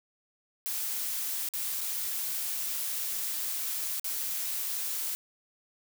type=noise with dropouts; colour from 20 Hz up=blue; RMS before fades=-33 dBFS; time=0.66-5.15 s; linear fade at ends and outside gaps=0 ms; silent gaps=1.488-1.537 / 1.808-1.812 / 3.997-4.044 s; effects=none